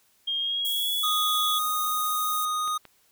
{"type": "tone with pitch glide", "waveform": "sine", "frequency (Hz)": [3226, 3398], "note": ["G7", "G#7"], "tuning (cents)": [49, 39], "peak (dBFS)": -25, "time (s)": [0.27, 1.59], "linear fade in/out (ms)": 10, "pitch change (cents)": 90, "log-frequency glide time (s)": [0.38, 0.95]}
{"type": "high-pass noise", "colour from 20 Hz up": "white", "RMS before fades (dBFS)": -33, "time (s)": [0.65, 2.45], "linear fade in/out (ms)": 0, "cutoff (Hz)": 8400, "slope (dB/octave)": 24}
{"type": "tone", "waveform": "square", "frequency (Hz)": 1240, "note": "D#6", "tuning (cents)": -6, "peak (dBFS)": -26, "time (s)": [1.03, 2.78], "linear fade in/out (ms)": 10}
{"type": "clicks", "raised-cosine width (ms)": 0.3, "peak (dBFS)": -28, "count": 2, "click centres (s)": [2.677, 2.853]}
{"effects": ["white hiss -64 dBFS RMS until 3.11 s"]}